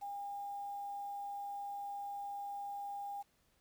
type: tone with quantisation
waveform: sine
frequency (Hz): 807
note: G#5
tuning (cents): -50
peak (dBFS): -40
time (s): 0.01-3.23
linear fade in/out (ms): 20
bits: 10
effects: pink hiss -74 dBFS RMS until 3.6 s